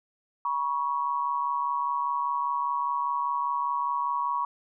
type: tone pair together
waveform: sine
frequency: 967 / 1112 Hz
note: B5 / C#6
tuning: -37 / +5 cents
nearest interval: major second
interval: 242 cents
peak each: -28 dBFS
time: 0.45-4.45 s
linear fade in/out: 2 ms
effects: none